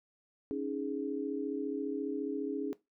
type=chord; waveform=sine; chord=C# suspended second; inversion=none; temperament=just; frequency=277.2 / 311.8 / 415.8 Hz; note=C#4 / D#4 / G#4; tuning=0 / +4 / +2 cents; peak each=-36 / -39 / -37 dBFS; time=0.51-2.73 s; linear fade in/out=0 ms; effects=noise-tail reverb RT60 0.2 s tail -18 dB re dry